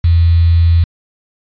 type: tone with quantisation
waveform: sine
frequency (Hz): 84.1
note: E2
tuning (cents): +35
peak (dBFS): -6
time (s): 0.04-0.84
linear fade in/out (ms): 5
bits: 5
effects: resampled to 11025 Hz